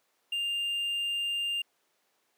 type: tone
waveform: triangle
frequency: 2800 Hz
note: F7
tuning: 4 cents sharp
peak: -27 dBFS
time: 0.32-1.62 s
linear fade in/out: 5 ms
effects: pink hiss -72 dBFS RMS until 2.37 s + high-pass 400 Hz 12 dB/octave